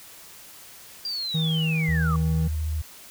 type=linear sweep; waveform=sine; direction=down; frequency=4800 to 1117 Hz; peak=-27 dBFS; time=1.05-2.16 s; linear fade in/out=2 ms
type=tone; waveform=triangle; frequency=159.7 Hz; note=D#3; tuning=45 cents sharp; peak=-20 dBFS; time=1.34-2.48 s; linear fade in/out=10 ms
type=tone with vibrato; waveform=sine; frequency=77.6 Hz; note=D#2; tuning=4 cents flat; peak=-24 dBFS; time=1.88-2.82 s; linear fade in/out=10 ms; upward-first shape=sine; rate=14 Hz; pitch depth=31 cents each way
effects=white hiss -46 dBFS RMS until 3.1 s